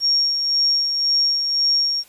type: tone with tremolo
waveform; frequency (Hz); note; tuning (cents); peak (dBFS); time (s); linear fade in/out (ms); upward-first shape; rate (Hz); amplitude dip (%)
sine; 5550; F8; -12; -14; 0-2.04; 50; sine; 1.9; 45
effects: white hiss -50 dBFS RMS until 2.08 s + resampled to 32000 Hz